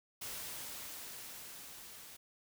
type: noise with level ramp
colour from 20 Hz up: white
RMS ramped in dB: -43 to -53 dBFS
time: 0.21-2.17 s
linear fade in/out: 10 ms
effects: none